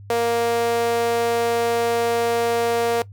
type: tone with high-pass filter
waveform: sawtooth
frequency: 233.9 Hz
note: A#3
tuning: 6 cents sharp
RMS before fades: -20 dBFS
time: 0.1-3.02 s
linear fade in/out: 2 ms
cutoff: 530 Hz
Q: 5.6
effects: noise-tail reverb RT60 0.1 s tail -19 dB re dry + added 100 Hz sine -38 dBFS peak until 3.12 s